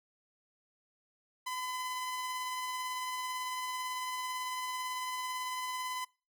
sawtooth tone with tremolo, 1012 Hz, B5, 42 cents sharp, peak -31 dBFS, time 1.46-6.05 s, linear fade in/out 10 ms, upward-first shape triangle, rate 18 Hz, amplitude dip 25%, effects noise-tail reverb RT60 0.3 s tail -22 dB re dry

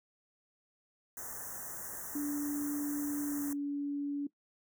white band-stop noise, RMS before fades -43 dBFS, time 1.17-3.53 s, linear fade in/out 2 ms, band 1900 to 5800 Hz, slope 96 dB/octave
sine tone with pitch glide, 290.4 to 285.7 Hz, D4 to D4, -19 to -48 cents, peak -32 dBFS, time 2.15-4.27 s, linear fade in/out 5 ms, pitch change -29 cents, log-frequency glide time 3.26-3.48 s
effects noise-tail reverb RT60 0.1 s tail -19 dB re dry

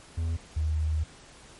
triangle / sine tone pair in turn, 82.41 / 77.78 Hz, E2 / D#2, 0 / 0 cents, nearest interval minor second, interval 100 cents, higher first, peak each -24 dBFS, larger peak neither, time 0.17-0.37 / 0.56-1.04 s, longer second, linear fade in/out 10 ms, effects pink hiss -51 dBFS RMS until 1.59 s + MP3 48 kbps

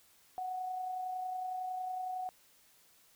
sine tone with amplitude modulation, 740 Hz, F#5, in tune, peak -34 dBFS, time 0.38-2.29 s, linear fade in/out 0 ms, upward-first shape sine, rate 30.9 Hz, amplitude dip 35%, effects white hiss -65 dBFS RMS until 3.15 s

